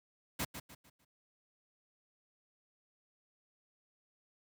pink noise with echo, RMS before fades -35 dBFS, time 0.39-0.45 s, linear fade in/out 10 ms, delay 150 ms, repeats 4, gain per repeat -9 dB, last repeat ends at 1.05 s, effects high-pass 80 Hz 12 dB/octave

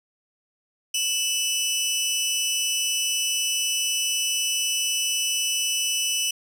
20% pulse tone pair together, 2628 / 2960 Hz, E7 / F#7, -6 / 0 cents, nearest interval major second, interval 206 cents, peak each -25 / -18 dBFS, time 0.94-6.31 s, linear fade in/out 5 ms, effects none

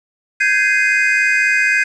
triangle chord, Ab major seventh, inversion third, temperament just, 1557.4 / 1661.2 / 2077 / 2492 Hz, G6 / Ab6 / C7 / Eb7, -12 / 0 / -13 / +2 cents, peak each -16 dBFS, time 0.4-1.84 s, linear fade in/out 10 ms, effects resampled to 22050 Hz + 7-bit

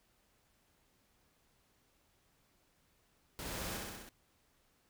pink noise with echo, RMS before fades -44 dBFS, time 3.39-3.77 s, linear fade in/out 0 ms, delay 64 ms, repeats 5, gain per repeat -2 dB, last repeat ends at 4.09 s, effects pink hiss -73 dBFS RMS until 4.89 s

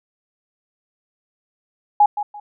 sine tone with echo, 830.6 Hz, G#5, in tune, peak -8 dBFS, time 2-2.06 s, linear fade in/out 5 ms, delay 170 ms, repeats 2, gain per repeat -12 dB, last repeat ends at 2.4 s, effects none

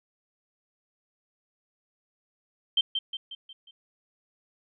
sine tone with echo, 3136 Hz, G7, in tune, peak -19 dBFS, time 2.77-2.81 s, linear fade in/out 5 ms, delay 180 ms, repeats 5, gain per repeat -6 dB, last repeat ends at 3.71 s, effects none

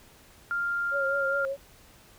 sine tone, 1396.9 Hz, F6, in tune, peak -26 dBFS, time 0.51-1.45 s, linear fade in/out 0 ms
sine tone with vibrato, 550 Hz, C#5, 14 cents flat, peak -28 dBFS, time 0.91-1.57 s, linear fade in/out 50 ms, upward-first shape triangle, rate 4.9 Hz, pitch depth 48 cents each way
effects pink hiss -55 dBFS RMS until 2.18 s

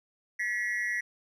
triangle tone with amplitude modulation, 1930 Hz, B6, 40 cents flat, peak -22 dBFS, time 0.39-1.01 s, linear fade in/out 10 ms, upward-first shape sine, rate 210 Hz, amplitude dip 95%, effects tanh soft clip ceiling -18 dBFS

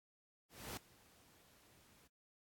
pink noise with ADSR envelope, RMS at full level -45 dBFS, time 0.49-2.08 s, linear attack 280 ms, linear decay 4 ms, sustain -22 dB, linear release 13 ms, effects high-pass 60 Hz 12 dB/octave + AAC 64 kbps

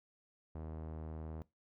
sawtooth tone with low-pass filter, 79 Hz, D#2, 27 cents sharp, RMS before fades -45 dBFS, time 0.55-1.42 s, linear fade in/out 0 ms, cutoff 840 Hz, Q 0.87, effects noise-tail reverb RT60 0.2 s tail -20 dB re dry

